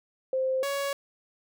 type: tone pair in turn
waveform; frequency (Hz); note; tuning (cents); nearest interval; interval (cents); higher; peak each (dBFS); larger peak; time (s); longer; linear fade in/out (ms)
sine / sawtooth; 523 / 559.1; C5 / C#5; -1 / +15; minor second; 116; second; -24; neither; 0.33-0.63 / 0.63-0.93; neither; 2
effects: none